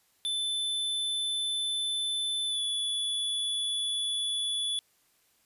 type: tone with pitch glide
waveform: square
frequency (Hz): 3520 to 3432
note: A7 to A7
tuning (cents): 0 to -44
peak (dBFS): -29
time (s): 0.25-4.79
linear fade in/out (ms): 0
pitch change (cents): -44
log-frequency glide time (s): 2.47-2.6
effects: white hiss -68 dBFS RMS until 5.45 s + resampled to 32000 Hz